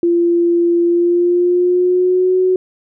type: tone with pitch glide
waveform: sine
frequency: 343.4 to 370.2 Hz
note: F4 to F#4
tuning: -29 to +1 cents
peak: -10 dBFS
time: 0.03-2.56 s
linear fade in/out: 2 ms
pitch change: +130 cents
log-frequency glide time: 0.84-2.37 s
effects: none